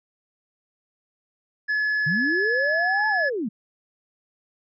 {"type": "tone", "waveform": "triangle", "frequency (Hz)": 1708, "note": "G#6", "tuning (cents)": 48, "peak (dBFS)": -19, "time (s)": [1.68, 3.3], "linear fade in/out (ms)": 20}
{"type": "linear two-way sweep", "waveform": "sine", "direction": "up then down", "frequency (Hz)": [138.59, 880, 188.3], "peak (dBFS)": -24, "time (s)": [2.06, 3.49], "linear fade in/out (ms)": 10, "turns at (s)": 3.08}
{"effects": ["resampled to 16000 Hz"]}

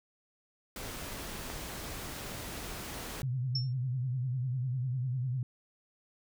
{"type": "noise", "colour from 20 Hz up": "pink", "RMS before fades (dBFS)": -41, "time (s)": [0.76, 3.22], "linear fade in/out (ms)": 2}
{"type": "click", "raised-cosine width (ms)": 0.5, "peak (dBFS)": -25, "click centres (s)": 1.501}
{"type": "tone with vibrato", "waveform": "sine", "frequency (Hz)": 127.1, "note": "C3", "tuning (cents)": -50, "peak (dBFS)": -30, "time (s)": [3.23, 5.43], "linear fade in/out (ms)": 2, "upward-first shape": "triangle", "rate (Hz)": 10, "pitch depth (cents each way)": 120}
{"type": "tone with exponential decay", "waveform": "sine", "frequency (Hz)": 5400, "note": "E8", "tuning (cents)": 41, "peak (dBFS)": -28, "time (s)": [3.55, 3.73], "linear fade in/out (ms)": 5, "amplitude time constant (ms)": 37}
{"effects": []}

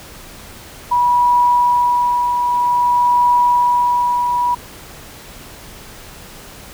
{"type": "tone with tremolo", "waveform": "sine", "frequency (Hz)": 973, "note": "B5", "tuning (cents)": -26, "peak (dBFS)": -9, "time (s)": [0.91, 4.55], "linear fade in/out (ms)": 10, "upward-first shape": "triangle", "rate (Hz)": 0.52, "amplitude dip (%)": 45, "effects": ["pink hiss -37 dBFS RMS until 6.73 s"]}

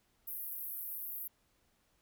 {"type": "band-pass noise", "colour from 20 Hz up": "white", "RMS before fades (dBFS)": -42, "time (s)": [0.27, 1.28], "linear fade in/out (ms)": 10, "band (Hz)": [12000, 16000], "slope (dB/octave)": 48, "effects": ["pink hiss -74 dBFS RMS until 2.01 s"]}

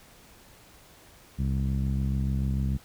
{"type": "tone with low-pass filter", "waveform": "sawtooth", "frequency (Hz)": 66.9, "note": "C2", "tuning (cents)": 39, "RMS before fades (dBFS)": -27, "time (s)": [1.38, 2.78], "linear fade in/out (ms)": 20, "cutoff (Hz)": 180, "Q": 2.5, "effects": ["pink hiss -54 dBFS RMS until 2.84 s"]}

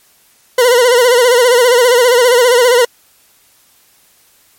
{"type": "tone with vibrato", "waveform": "40% pulse", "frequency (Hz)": 489.5, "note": "B4", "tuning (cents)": -15, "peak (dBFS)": -5, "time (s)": [0.58, 2.85], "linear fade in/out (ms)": 5, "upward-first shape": "sine", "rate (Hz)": 15, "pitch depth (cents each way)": 85, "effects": ["white hiss -50 dBFS RMS until 4.58 s", "MP3 64 kbps"]}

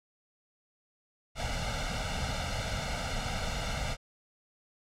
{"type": "noise with comb filter", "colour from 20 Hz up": "pink", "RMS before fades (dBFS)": -33, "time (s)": [1.35, 3.97], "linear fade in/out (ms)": 50, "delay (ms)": 1.4, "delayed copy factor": 1, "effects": ["low-pass 6000 Hz 12 dB/octave"]}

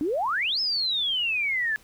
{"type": "exponential two-way sweep", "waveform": "sine", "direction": "up then down", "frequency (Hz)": [277.6, 5274, 1690], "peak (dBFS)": -23, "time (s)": [0.01, 1.76], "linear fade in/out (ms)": 0, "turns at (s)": 0.6, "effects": ["pink hiss -55 dBFS RMS until 1.83 s"]}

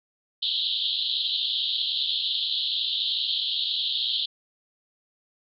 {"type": "band-pass noise", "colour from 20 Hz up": "pink", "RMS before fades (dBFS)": -27, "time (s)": [0.42, 4.26], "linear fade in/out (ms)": 10, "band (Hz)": [3100, 4200], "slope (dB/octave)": 96, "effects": []}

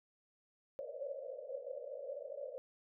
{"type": "band-pass noise", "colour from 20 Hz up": "white", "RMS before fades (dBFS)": -45, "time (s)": [0.79, 2.58], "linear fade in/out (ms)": 0, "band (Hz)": [500, 590], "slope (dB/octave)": 96, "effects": []}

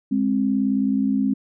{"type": "tone pair together", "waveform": "sine", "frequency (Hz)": [206.2, 265.2], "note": ["G#3", "C4"], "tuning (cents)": [-12, 23], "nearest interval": "major third", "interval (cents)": 435, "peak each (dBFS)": [-21, -20], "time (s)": [0.11, 1.34], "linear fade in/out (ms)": 10, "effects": []}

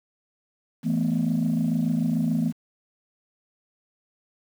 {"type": "chord", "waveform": "sine", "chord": "E suspended fourth", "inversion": "none", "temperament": "equal", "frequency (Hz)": [164.81, 220, 246.9], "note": ["E3", "A3", "B3"], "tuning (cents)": [0, 0, 0], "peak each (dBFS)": -24, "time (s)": [0.83, 2.53], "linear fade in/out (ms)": 50, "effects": ["tanh soft clip ceiling -16 dBFS", "8-bit"]}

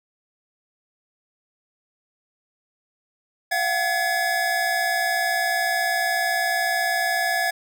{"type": "tone cluster", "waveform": "square", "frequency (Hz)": [687, 747, 1695], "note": ["F5", "F#5", "G#6"], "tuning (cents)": [-29, 16, 35], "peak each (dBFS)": [-27, -27, -24], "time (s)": [3.51, 7.51], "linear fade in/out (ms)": 10, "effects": []}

